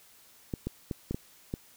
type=clicks; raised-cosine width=3 ms; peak=-19 dBFS; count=6; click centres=0.538 / 0.67 / 0.912 / 1.11 / 1.145 / 1.539 s; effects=white hiss -58 dBFS RMS until 1.76 s